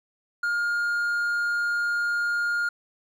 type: tone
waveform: triangle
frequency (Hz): 1416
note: F6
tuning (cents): +23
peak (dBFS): -21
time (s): 0.43-2.69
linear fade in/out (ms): 5
effects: none